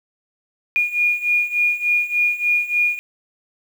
sine beating tone pair, 2433 / 2436.4 Hz, D#7 / D#7, -39 / -37 cents, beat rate 3.4 Hz, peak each -21 / -18 dBFS, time 0.76-2.99 s, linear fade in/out 0 ms, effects 7-bit

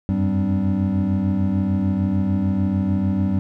triangle tone cluster, 89.6 / 96.3 / 193.7 / 255.8 / 292.6 Hz, F2 / G2 / G3 / C4 / D4, +45 / -30 / -20 / -39 / -6 cents, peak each -25 / -22 / -18 / -26 / -26 dBFS, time 0.09-3.39 s, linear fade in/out 0 ms, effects none

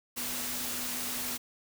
sine tone in noise, 246.9 Hz, B3, in tune, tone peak -45 dBFS, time 0.16-1.38 s, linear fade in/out 20 ms, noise white, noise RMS -35 dBFS, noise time 0.16-1.38 s, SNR -13 dB, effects none

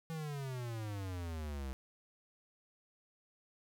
square exponential sweep, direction down, 164.81 to 64.7 Hz, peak -40 dBFS, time 0.1-1.73 s, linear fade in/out 0 ms, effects 11-bit

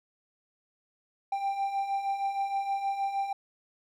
triangle beating tone pair, 784 / 790.4 Hz, G5 / G5, 0 / +14 cents, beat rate 6.4 Hz, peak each -34 / -27 dBFS, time 1.32-3.33 s, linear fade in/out 5 ms, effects none

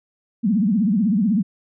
sine tone with vibrato, 207.7 Hz, G#3, in tune, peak -15 dBFS, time 0.43-1.43 s, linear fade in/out 20 ms, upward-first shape triangle, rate 16 Hz, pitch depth 280 cents each way, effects none

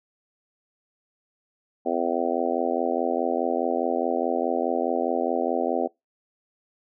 harmonic tone, 84.8 Hz, E2, 50 cents sharp, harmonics 3 / 4 / 5 / 6 / 7 / 8 / 9, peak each -30 / -30 / -30 / -30 / -30 / -30 / -30 dBFS, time 1.85-5.88 s, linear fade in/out 20 ms, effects noise-tail reverb RT60 0.2 s tail -24 dB re dry

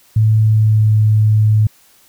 sine tone with pitch glide, 109.2 to 107.57 Hz, A2 to A2, -13 to -39 cents, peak -8 dBFS, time 0.16-1.67 s, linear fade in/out 5 ms, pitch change -26 cents, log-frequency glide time 0.39-0.98 s, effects white hiss -50 dBFS RMS until 2.08 s

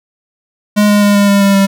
square tone with pitch steps, 208.2 / 206.2 / 204.2 / 202.2 / 200.2 / 198.22 / 196.29 Hz, G#3 / G#3 / G#3 / G#3 / G3 / G3 / G3, +5 / -12 / -29 / -46 / +37 / +20 / +3 cents, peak -7 dBFS, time 0.76-1.67 s, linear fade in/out 20 ms, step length 130 ms, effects none

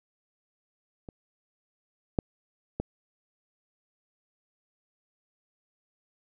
clicks, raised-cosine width 2 ms, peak -28 / -11 / -16 dBFS, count 3, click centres 1.088 / 2.188 / 2.8 s, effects none

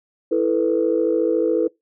sine chord, E suspended fourth, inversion none, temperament equal, 329.6 / 440 / 493.9 Hz, E4 / A4 / B4, 0 / 0 / 0 cents, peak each -20 dBFS, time 0.31-1.68 s, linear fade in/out 10 ms, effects noise-tail reverb RT60 0.2 s tail -25 dB re dry + tanh soft clip ceiling -7 dBFS

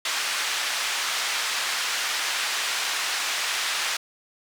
pink band-pass noise, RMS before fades -27 dBFS, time 0.05-3.97 s, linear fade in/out 5 ms, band 1400 to 6900 Hz, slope 12 dB/octave, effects none

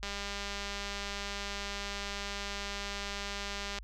click train, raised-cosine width 0.2 ms, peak -21 dBFS, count 756, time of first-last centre 0.03-3.786 s, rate 201 Hz, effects added 49 Hz sine -44 dBFS peak until 3.83 s

